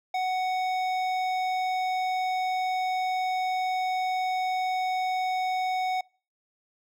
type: tone with hard clipping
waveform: sine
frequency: 743 Hz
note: F#5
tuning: 7 cents sharp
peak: -27 dBFS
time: 0.14-6.01 s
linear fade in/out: 5 ms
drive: 12 dB
effects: noise-tail reverb RT60 0.4 s tail -26 dB re dry